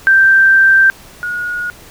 sine tone pair in turn, 1568 / 1445.7 Hz, G6 / F#6, 0 / -41 cents, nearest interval minor second, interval 141 cents, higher first, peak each -5 / -17 dBFS, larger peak first, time 0.07-0.9 / 1.23-1.7 s, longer first, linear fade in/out 0 ms, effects pink hiss -39 dBFS RMS until 1.9 s

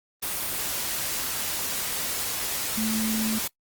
sine tone in noise, 220 Hz, A3, in tune, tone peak -25 dBFS, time 2.77-3.39 s, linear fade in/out 10 ms, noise white, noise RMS -29 dBFS, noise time 0.22-3.48 s, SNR +1 dB, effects noise-tail reverb RT60 0.1 s tail -22 dB re dry + Opus 24 kbps

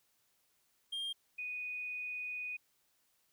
triangle / sine tone pair in turn, 3208 / 2481 Hz, G7 / D#7, +39 / -6 cents, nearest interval major third, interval 445 cents, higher first, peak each -35 / -38 dBFS, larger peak first, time 0.92-1.13 / 1.38-2.57 s, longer second, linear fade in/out 10 ms, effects white hiss -75 dBFS RMS until 3.32 s

